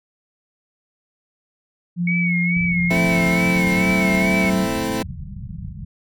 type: tone with pitch glide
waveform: sine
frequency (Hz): 174.4 to 189.09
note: F3 to F#3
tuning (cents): -2 to +38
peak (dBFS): -18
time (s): 1.96-4.68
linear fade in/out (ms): 50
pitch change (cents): +140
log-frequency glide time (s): 3.25-4.06
type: tone with vibrato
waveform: sine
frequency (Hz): 2217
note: C#7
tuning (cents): 0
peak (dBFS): -20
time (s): 2.07-4.5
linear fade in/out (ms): 5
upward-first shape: sine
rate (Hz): 2.3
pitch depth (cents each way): 69
type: low-pass noise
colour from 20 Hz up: white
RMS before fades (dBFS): -32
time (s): 2.56-5.85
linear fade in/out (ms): 5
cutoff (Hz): 200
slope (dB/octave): 96
type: chord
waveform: 20% pulse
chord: A minor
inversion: none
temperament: equal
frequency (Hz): 220 / 261.6 / 329.6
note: A3 / C4 / E4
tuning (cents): 0 / 0 / 0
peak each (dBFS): -20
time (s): 2.9-5.03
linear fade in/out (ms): 10
effects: none